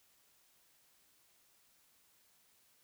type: silence
effects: white hiss -70 dBFS RMS until 2.83 s